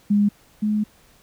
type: tone pair in turn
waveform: sine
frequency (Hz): 205.1 / 211.6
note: G#3 / G#3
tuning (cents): -21 / +33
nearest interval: minor second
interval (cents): 54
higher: second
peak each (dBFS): -14 / -18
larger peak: first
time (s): 0.1-0.29 / 0.62-0.84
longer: second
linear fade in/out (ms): 10
effects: pink hiss -55 dBFS RMS until 1.22 s